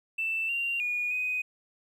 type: tone with pitch steps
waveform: triangle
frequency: 2660 / 2769 / 2447 / 2499 Hz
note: E7 / F7 / D#7 / D#7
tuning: +15 / -15 / -29 / +7 cents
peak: -24 dBFS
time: 0.18-1.42 s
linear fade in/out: 10 ms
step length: 310 ms
effects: tanh soft clip ceiling -25 dBFS